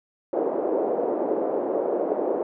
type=band-pass noise; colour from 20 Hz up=white; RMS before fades=-25 dBFS; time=0.33-2.43 s; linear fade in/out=2 ms; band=330 to 580 Hz; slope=24 dB/octave; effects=none